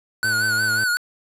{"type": "tone with vibrato", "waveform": "square", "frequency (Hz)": 1480, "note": "F#6", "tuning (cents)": 0, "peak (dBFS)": -19, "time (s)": [0.23, 0.97], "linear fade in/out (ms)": 0, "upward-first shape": "sine", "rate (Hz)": 5.5, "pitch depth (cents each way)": 62}
{"type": "tone", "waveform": "sawtooth", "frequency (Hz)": 110, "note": "A2", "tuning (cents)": 0, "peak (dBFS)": -27, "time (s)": [0.24, 0.84], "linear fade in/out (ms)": 5}
{"effects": ["resampled to 32000 Hz", "8-bit"]}